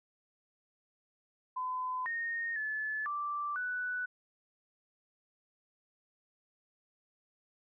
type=tone with pitch steps; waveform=sine; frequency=1015 / 1849 / 1729 / 1172 / 1486 Hz; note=B5 / A#6 / A6 / D6 / F#6; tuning=+47 / -15 / -31 / -4 / +7 cents; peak=-33 dBFS; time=1.56-4.06 s; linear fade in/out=10 ms; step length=500 ms; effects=none